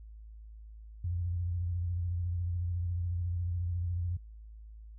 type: tone with vibrato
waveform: sine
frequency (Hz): 87.5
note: F2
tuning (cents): +4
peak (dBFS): -30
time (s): 1.04-4.17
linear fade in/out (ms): 5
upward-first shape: triangle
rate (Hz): 14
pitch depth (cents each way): 65
effects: added 54 Hz sine -46 dBFS peak until 4.98 s